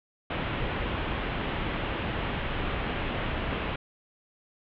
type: low-pass noise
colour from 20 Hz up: pink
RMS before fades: -31 dBFS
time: 0.3-3.76 s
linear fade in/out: 5 ms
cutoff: 3300 Hz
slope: 48 dB/octave
effects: none